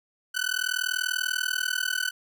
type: tone with amplitude modulation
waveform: sawtooth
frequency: 1501 Hz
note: F#6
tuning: 24 cents sharp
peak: -18 dBFS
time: 0.34-2.11 s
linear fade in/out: 20 ms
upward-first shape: sine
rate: 40.3 Hz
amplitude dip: 100%
effects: none